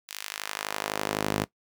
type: tone with high-pass filter sweep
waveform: sawtooth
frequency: 51.91 Hz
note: G#1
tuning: in tune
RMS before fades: -32 dBFS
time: 0.08-1.45 s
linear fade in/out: 20 ms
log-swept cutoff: 3100 to 180 Hz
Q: 0.7
effects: noise-tail reverb RT60 0.1 s tail -18 dB re dry